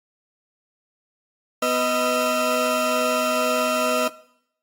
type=tone cluster; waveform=30% pulse; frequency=249.4 / 496.6 / 628 / 1354 Hz; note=B3 / B4 / D#5 / E6; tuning=+17 / +9 / +16 / +46 cents; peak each=-25 / -26 / -20 / -23 dBFS; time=1.62-4.08 s; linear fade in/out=5 ms; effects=noise-tail reverb RT60 0.7 s tail -19 dB re dry + AAC 64 kbps